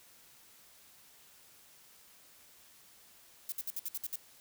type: noise bursts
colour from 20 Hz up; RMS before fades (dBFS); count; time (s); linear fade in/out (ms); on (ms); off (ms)
violet; -37; 8; 3.49-4.158; 2; 31; 60
effects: white hiss -60 dBFS RMS until 4.4 s